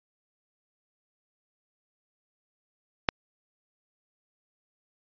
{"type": "click", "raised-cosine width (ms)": 0.3, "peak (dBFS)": -4, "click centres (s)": 3.088, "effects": ["resampled to 11025 Hz"]}